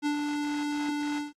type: tone with ADSR envelope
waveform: square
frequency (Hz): 293.7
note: D4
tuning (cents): 0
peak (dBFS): -25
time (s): 0.02-1.33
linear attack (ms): 42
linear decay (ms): 96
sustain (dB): -4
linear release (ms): 160
effects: low-pass 7000 Hz 12 dB/octave + AAC 48 kbps